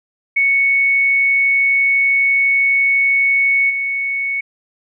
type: tone with level steps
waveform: sine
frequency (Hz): 2217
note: C#7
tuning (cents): 0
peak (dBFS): -11 / -17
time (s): 0.36-4.41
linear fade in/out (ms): 10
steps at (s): 3.69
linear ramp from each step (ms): 20
effects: none